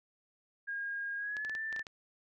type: tone with pitch glide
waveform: sine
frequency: 1625 to 1772.1 Hz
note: G#6 to A6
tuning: -38 to +12 cents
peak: -35 dBFS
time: 0.67-1.83 s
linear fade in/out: 20 ms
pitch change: +150 cents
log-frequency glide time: 1.17-1.58 s
type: clicks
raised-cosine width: 0.2 ms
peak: -28 dBFS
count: 8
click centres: 1.368 / 1.449 / 1.496 / 1.551 / 1.727 / 1.763 / 1.794 / 1.868 s
effects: none